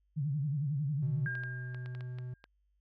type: tone with vibrato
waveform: sine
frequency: 144.2 Hz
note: D3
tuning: 31 cents flat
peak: -30 dBFS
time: 0.16-1.28 s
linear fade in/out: 20 ms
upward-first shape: sine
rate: 11 Hz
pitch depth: 140 cents each way
type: tone with pitch glide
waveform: triangle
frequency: 122.8 to 125.16 Hz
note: B2 to B2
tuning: -9 to +24 cents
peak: -36 dBFS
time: 1.02-2.34 s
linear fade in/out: 5 ms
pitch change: +33 cents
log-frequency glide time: 1.25-1.32 s
type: tone with exponential decay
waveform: sine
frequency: 1610 Hz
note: G6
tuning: 46 cents sharp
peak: -33 dBFS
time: 1.26-2.46 s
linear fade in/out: 1 ms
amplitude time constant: 260 ms
type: clicks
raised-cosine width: 0.3 ms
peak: -34 dBFS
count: 8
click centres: 1.353 / 1.436 / 1.746 / 1.86 / 1.95 / 2.008 / 2.186 / 2.441 s
effects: added 50 Hz sine -70 dBFS peak until 2.8 s